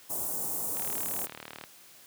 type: band-stop noise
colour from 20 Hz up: white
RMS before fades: -33 dBFS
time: 0.09-1.27 s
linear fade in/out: 20 ms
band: 950 to 7600 Hz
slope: 24 dB/octave
type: click train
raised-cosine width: 0.3 ms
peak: -24 dBFS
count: 34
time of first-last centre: 0.77-1.638 s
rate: 38 Hz
effects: white hiss -54 dBFS RMS until 2.06 s + high-pass 100 Hz 12 dB/octave